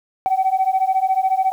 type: beating tone pair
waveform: sine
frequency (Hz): 754 / 768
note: F#5 / G5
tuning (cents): +32 / -36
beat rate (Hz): 14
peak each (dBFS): -17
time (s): 0.26-1.52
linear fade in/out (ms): 0
effects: tanh soft clip ceiling -10 dBFS + 8-bit